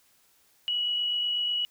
sine tone with amplitude modulation, 2927 Hz, F#7, 19 cents flat, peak -24 dBFS, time 0.68-1.65 s, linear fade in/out 0 ms, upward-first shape sine, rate 48.1 Hz, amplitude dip 25%, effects white hiss -64 dBFS RMS until 1.7 s

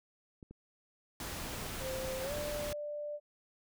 clicks, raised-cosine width 3 ms, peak -37 / -37 dBFS, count 2, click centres 0.428 / 0.51 s
pink noise, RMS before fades -41 dBFS, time 1.2-2.73 s, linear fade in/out 2 ms
sine tone with pitch glide, 523.3 to 590.8 Hz, C5 to D5, 0 to +10 cents, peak -37 dBFS, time 1.8-3.2 s, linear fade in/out 50 ms, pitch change +210 cents, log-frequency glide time 2.23-2.33 s
effects none

